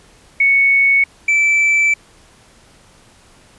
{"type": "tone pair in turn", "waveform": ["sine", "triangle"], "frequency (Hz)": [2217, 2322], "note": ["C#7", "D7"], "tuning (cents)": [0, -20], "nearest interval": "minor second", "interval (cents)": 80, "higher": "second", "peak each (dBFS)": -9, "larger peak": "neither", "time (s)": [[0.4, 1.04], [1.28, 1.94]], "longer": "second", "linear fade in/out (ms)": 5, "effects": ["pink hiss -48 dBFS RMS until 3.58 s", "resampled to 24000 Hz"]}